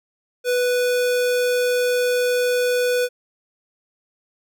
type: tone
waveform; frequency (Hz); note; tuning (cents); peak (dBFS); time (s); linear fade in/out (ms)
square; 493.9; B4; 0; -18; 0.44-3.09; 50
effects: none